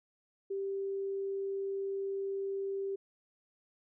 sine tone, 392 Hz, G4, in tune, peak -33 dBFS, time 0.5-2.96 s, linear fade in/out 10 ms, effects none

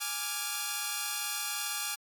5% pulse chord, D diminished, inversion second, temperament equal, 830.6 / 1174.7 / 1396.9 Hz, Ab5 / D6 / F6, 0 / 0 / 0 cents, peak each -25 dBFS, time 0-1.96 s, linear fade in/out 20 ms, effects AAC 64 kbps

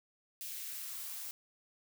blue noise with high-pass filter sweep, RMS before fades -43 dBFS, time 0.41-1.31 s, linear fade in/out 0 ms, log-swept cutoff 2600 to 580 Hz, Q 1.3, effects none

